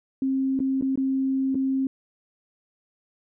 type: tone with dropouts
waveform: sine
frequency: 266.7 Hz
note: C4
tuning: 33 cents sharp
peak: -21 dBFS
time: 0.22-1.87 s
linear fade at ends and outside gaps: 2 ms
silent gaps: 0.592-0.602 / 0.812-0.823 / 0.957-0.975 / 1.546-1.553 s
effects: none